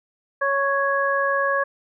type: harmonic tone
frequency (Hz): 554.4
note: C#5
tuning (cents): 0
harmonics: 1 / 2 / 3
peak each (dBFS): -23 / -23 / -23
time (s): 0.41-1.64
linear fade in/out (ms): 10
effects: none